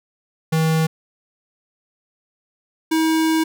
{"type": "tone pair in turn", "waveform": "square", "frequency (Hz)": [160, 320], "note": ["D#3", "D#4"], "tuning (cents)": [49, 49], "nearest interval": "octave", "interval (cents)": 1200, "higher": "second", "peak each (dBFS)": -16, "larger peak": "neither", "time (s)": [[0.52, 0.87], [2.91, 3.44]], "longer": "second", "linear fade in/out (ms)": 10, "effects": []}